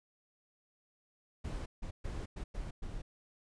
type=noise bursts at uneven times; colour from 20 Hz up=brown; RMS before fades=-40 dBFS; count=6; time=1.44-1.66 / 1.82-1.91 / 2.04-2.26 / 2.36-2.44 / 2.54-2.71 / 2.82-3.02 s; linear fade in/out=10 ms; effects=resampled to 22050 Hz